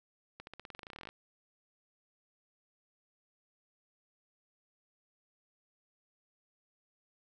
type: accelerating click train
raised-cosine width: 0.3 ms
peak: -30 dBFS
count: 19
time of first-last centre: 0.4-1.09 s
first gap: 71 ms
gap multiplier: 0.92
effects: none